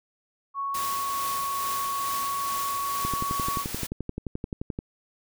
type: tone with pitch glide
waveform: sine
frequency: 1108.7 to 1120.9 Hz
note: C#6 to C#6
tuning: 0 to +19 cents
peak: -27 dBFS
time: 0.54-3.65 s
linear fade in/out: 50 ms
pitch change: +19 cents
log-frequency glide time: 1.38-3.5 s
type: noise with tremolo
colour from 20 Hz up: white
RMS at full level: -33 dBFS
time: 0.74-3.87 s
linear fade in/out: 10 ms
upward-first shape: triangle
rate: 2.3 Hz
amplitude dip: 35%
type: click train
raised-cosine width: 3 ms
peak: -18 dBFS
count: 21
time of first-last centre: 3.05-4.789 s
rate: 11.5 Hz
effects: none